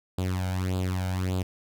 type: tone with flanger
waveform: sawtooth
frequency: 92.5 Hz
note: F#2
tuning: in tune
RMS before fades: -28 dBFS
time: 0.18-1.43 s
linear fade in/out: 5 ms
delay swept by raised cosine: 0.25 to 1.35 ms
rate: 1.7 Hz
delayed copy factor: +0.75
effects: none